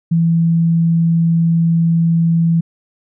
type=tone; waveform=sine; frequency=166.3 Hz; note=E3; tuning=16 cents sharp; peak=-10 dBFS; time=0.11-2.61 s; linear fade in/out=10 ms; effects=none